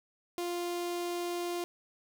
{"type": "tone with notch filter", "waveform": "sawtooth", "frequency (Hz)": 349.4, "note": "F4", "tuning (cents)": 1, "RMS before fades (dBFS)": -35, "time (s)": [0.38, 1.64], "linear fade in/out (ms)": 0, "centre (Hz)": 1600, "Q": 1.9, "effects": []}